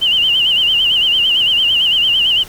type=tone with vibrato; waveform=sine; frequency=2960 Hz; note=F#7; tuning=in tune; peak=-10 dBFS; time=0.01-2.44 s; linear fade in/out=20 ms; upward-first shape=sine; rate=8.9 Hz; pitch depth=110 cents each way; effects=pink hiss -36 dBFS RMS until 2.48 s